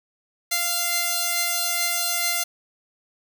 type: tone pair together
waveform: 5% pulse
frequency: 694.1 / 2080 Hz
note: F5 / C7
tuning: -11 / -11 cents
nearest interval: octave + perfect fifth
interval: 1900 cents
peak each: -14 dBFS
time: 0.51-2.44 s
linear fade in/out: 10 ms
effects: none